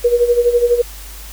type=tone with tremolo; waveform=sine; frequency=480 Hz; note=B4; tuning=49 cents flat; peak=-7 dBFS; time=0.04-0.82 s; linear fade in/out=10 ms; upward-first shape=sine; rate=12 Hz; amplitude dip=75%; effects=added 50 Hz sine -32 dBFS peak until 1.32 s + white hiss -36 dBFS RMS until 1.32 s